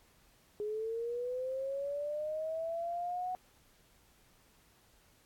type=linear sweep; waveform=sine; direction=up; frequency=415.3 to 740 Hz; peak=-34 dBFS; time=0.6-3.35 s; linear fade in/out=0 ms; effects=pink hiss -66 dBFS RMS until 5.25 s + AAC 64 kbps